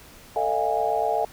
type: tone cluster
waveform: sine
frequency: 446 / 572 / 640 / 708 / 820 Hz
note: A4 / D5 / D#5 / F5 / G#5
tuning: +23 / -46 / +49 / +23 / -22 cents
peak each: -28 / -33 / -27 / -26 / -26 dBFS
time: 0.36-1.25 s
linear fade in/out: 2 ms
effects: pink hiss -48 dBFS RMS until 1.32 s